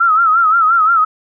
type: tone with vibrato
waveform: sine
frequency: 1318.5 Hz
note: E6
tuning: in tune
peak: -8 dBFS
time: 0-1.05 s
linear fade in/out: 10 ms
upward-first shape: sine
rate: 5.7 Hz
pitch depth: 94 cents each way
effects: none